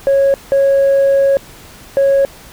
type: tone bursts at uneven times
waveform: sine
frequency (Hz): 550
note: C#5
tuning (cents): -14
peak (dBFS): -6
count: 3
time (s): 0.07-0.34 / 0.52-1.37 / 1.97-2.25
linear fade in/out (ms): 0
effects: tanh soft clip ceiling -6 dBFS + pink hiss -38 dBFS RMS until 2.52 s